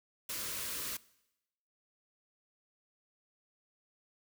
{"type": "band-stop noise", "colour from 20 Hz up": "white", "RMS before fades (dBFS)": -39, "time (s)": [0.29, 0.97], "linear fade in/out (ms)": 5, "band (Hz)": [660, 930], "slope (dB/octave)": 96, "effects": ["noise-tail reverb RT60 0.9 s tail -21 dB re dry"]}